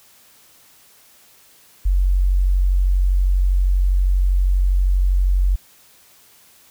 sine tone, 46.25 Hz, F#1, in tune, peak -13 dBFS, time 1.85-5.56 s, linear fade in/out 10 ms, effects white hiss -51 dBFS RMS until 6.7 s

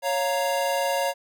square chord, Bb minor, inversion first, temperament equal, 554.4 / 698.5 / 932.3 Hz, Db5 / F5 / Bb5, 0 / 0 / 0 cents, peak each -26 / -29 / -29 dBFS, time 0.02-1.14 s, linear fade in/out 50 ms, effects none

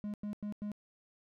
triangle tone bursts, 207.7 Hz, G#3, in tune, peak -34 dBFS, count 4, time 0.04-0.717 s, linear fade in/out 0 ms, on 98 ms, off 95 ms, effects none

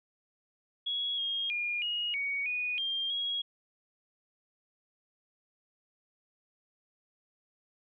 sine tone with pitch steps, 3340 / 3248 / 2421 / 2879 / 2242 / 2470 / 3195 / 3304 Hz, G#7 / G#7 / D#7 / F#7 / C#7 / D#7 / G7 / G#7, +9 / -39 / -48 / -48 / +19 / -13 / +32 / -10 cents, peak -30 dBFS, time 0.86-3.42 s, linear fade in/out 10 ms, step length 320 ms, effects none

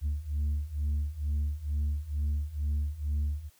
sine beating tone pair, 72.3 / 74.5 Hz, D2 / D2, -27 / +25 cents, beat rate 2.2 Hz, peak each -30 / -28 dBFS, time 0.01-3.5 s, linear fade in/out 50 ms, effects tanh soft clip ceiling -25 dBFS + white hiss -64 dBFS RMS until 3.59 s

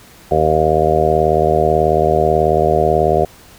harmonic tone, 78.3 Hz, D#2, 11 cents sharp, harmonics 1 / 2 / 3 / 4 / 5 / 6 / 7 / 8 / 9, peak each -22 / -22 / -27 / -28 / -17 / -19 / -21 / -18 / -16 dBFS, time 0.31-3.25 s, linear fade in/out 5 ms, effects pink hiss -43 dBFS RMS until 3.58 s

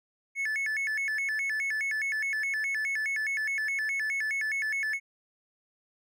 triangle tone with vibrato, 1956 Hz, B6, 17 cents flat, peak -26 dBFS, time 0.35-5 s, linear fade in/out 50 ms, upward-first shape square, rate 4.8 Hz, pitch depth 200 cents each way, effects none

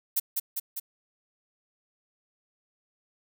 violet noise with echo, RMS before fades -25 dBFS, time 0.16-0.2 s, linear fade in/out 10 ms, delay 200 ms, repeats 3, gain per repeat -3 dB, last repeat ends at 0.8 s, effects none

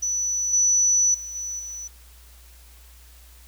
sine tone with level steps, 5950 Hz, F#8, 9 cents sharp, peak -22 / -16 / -32 / -28 / -32 dBFS, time 0.02-1.88 s, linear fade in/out 10 ms, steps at 0.53 / 1.14 / 1.35 / 1.59 s, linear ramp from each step 5 ms, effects added 60 Hz sine -47 dBFS peak until 3.47 s + white hiss -53 dBFS RMS until 3.47 s

